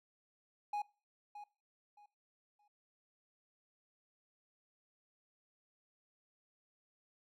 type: tone with echo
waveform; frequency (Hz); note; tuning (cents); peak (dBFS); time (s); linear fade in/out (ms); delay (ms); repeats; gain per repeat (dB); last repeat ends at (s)
triangle; 828; G#5; -5; -33; 0.73-0.82; 5; 620; 3; -12; 2.68
effects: noise-tail reverb RT60 0.3 s tail -21 dB re dry